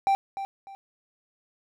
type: tone with echo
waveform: triangle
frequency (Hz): 784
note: G5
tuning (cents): 0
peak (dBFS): -17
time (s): 0.07-0.15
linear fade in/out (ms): 0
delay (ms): 300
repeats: 2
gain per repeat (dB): -11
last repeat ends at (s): 0.75
effects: none